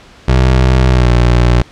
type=tone with pitch glide; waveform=25% pulse; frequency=64 to 60.06 Hz; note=C2 to B1; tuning=-38 to -48 cents; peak=-3 dBFS; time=0.28-1.62 s; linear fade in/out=5 ms; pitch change=-110 cents; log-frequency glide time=0.9-1.1 s; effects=pink hiss -40 dBFS RMS until 1.71 s + low-pass 5000 Hz 12 dB/octave